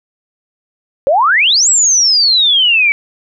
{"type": "exponential two-way sweep", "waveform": "sine", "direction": "up then down", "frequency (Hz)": [521, 7902, 2255], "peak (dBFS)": -7, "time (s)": [1.07, 2.92], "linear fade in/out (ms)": 0, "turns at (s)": 1.69, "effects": []}